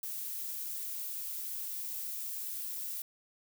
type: noise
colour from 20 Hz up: violet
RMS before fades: -39 dBFS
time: 0.03-3.02 s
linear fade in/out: 2 ms
effects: none